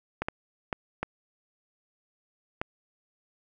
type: clicks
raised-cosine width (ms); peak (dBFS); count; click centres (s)
0.5; -14; 5; 0.22 / 0.285 / 0.728 / 1.03 / 2.615
effects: none